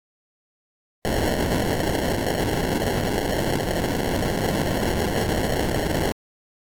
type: noise with sample-and-hold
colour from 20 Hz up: blue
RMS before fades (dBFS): -23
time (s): 1.05-6.12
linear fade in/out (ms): 0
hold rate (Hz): 1225
effects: AAC 64 kbps